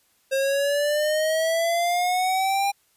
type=exponential sweep; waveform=square; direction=up; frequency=534 to 805 Hz; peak=-21 dBFS; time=0.31-2.72 s; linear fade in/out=20 ms; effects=white hiss -64 dBFS RMS until 2.96 s + resampled to 32000 Hz